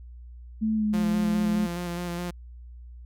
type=tone with pitch glide; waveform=sine; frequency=218.5 to 211.7 Hz; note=A3 to G#3; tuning=-12 to +33 cents; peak=-22 dBFS; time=0.61-1.67 s; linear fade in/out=20 ms; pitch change=-55 cents; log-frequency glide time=0.75-0.86 s
type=tone with vibrato; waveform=sawtooth; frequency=174.61 Hz; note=F3; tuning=in tune; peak=-26 dBFS; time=0.93-2.31 s; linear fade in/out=10 ms; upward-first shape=square; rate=4.8 Hz; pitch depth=20 cents each way
effects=added 60 Hz sine -41 dBFS peak until 3.05 s